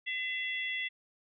harmonic tone, 676 Hz, E5, 43 cents sharp, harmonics 3 / 4 / 5, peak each -34 / -39 / -40 dBFS, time 0.06-0.89 s, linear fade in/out 20 ms, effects none

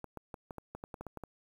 clicks, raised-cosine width 1 ms, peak -28 dBFS, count 12, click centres 0.043 / 0.173 / 0.342 / 0.508 / 0.583 / 0.75 / 0.839 / 0.942 / 1.01 / 1.067 / 1.173 / 1.237 s, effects 9-bit

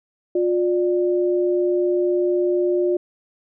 sine tone pair together, 356.2 / 592 Hz, F4 / D5, +34 / +14 cents, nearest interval major sixth, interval 880 cents, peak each -17 / -25 dBFS, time 0.35-2.97 s, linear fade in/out 5 ms, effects none

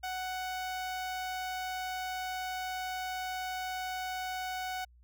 sawtooth tone with notch filter, 743 Hz, F#5, 7 cents sharp, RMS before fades -37 dBFS, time 0.03-4.85 s, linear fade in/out 10 ms, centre 9100 Hz, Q 1.9, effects added 60 Hz sine -57 dBFS peak until 5.03 s

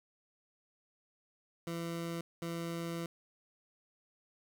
20% pulse tone bursts at uneven times, 168.1 Hz, E3, 34 cents sharp, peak -32 dBFS, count 2, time 1.67-2.21 / 2.42-3.06 s, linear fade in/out 2 ms, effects 11-bit

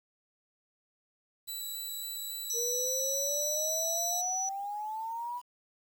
10% pulse tone with vibrato, 3951 Hz, B7, in tune, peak -30 dBFS, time 1.47-4.22 s, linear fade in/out 20 ms, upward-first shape square, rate 3.6 Hz, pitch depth 8 cents each way
sine tone, 5920 Hz, F#8, in tune, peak -31 dBFS, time 2.5-4.49 s, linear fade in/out 2 ms
sine exponential sweep, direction up, 466.2 to 987.8 Hz, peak -34 dBFS, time 2.53-5.42 s, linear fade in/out 50 ms
effects 9-bit

